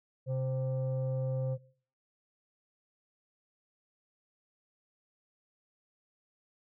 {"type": "tone pair together", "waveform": "sine", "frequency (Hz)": [130.82, 523.3], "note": ["C3", "C5"], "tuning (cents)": [0, 0], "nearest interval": "2 octaves", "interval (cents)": 2400, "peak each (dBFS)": [-29, -35], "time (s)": [0.26, 1.58], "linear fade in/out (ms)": 50, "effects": ["noise-tail reverb RT60 0.5 s tail -21 dB re dry", "tanh soft clip ceiling -26 dBFS"]}